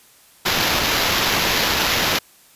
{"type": "noise with sample-and-hold", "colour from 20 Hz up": "violet", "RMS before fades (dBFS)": -19, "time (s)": [0.45, 2.19], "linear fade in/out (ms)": 10, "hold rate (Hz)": 8820, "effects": ["white hiss -51 dBFS RMS until 2.55 s", "resampled to 32000 Hz"]}